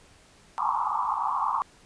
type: band-pass noise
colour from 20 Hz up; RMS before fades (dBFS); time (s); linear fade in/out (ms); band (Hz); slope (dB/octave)
white; -27; 0.58-1.62; 0; 810 to 1200; 96
effects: pink hiss -56 dBFS RMS until 1.85 s + resampled to 22050 Hz